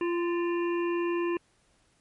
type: harmonic tone with a mistuned harmonic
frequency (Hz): 344.8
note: F4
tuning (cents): -22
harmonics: 1 / 3 / 5 / 7 / 8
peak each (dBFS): -26 / -36 / -42 / -44 / -43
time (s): 0.01-1.37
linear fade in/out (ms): 2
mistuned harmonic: 5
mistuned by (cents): +40
effects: pink hiss -67 dBFS RMS until 2 s + MP3 48 kbps